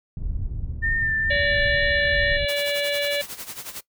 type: low-pass noise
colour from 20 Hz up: pink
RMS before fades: -29 dBFS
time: 0.17-2.45 s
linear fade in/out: 2 ms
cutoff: 100 Hz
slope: 12 dB/octave
type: tone with vibrato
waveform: sine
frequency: 1800 Hz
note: A6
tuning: 39 cents sharp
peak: -21 dBFS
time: 0.82-2.38 s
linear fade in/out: 20 ms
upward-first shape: sine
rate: 2.2 Hz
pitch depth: 25 cents each way
type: harmonic tone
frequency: 575 Hz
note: D5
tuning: 37 cents flat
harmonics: 1 / 3 / 4 / 5 / 6 / 7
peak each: -24 / -29 / -30 / -31 / -32 / -32 dBFS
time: 1.3-3.22 s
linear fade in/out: 10 ms
type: noise with tremolo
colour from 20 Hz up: white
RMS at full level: -33 dBFS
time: 2.48-3.81 s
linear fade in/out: 10 ms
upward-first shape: sine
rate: 11 Hz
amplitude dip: 75%
effects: noise-tail reverb RT60 0.1 s tail -20 dB re dry